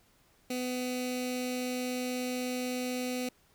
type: tone with notch filter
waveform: 15% pulse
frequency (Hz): 250.9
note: B3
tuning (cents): +28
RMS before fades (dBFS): -34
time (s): 0.5-3.29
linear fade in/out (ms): 5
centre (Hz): 1000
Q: 0.73
effects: pink hiss -66 dBFS RMS until 3.54 s